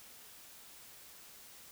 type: silence
effects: white hiss -55 dBFS RMS until 1.71 s